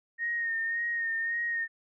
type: tone with vibrato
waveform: sine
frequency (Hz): 1849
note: A#6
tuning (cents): -15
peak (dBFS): -28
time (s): 0.18-1.68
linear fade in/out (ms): 50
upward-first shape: sine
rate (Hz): 1.8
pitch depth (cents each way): 31
effects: none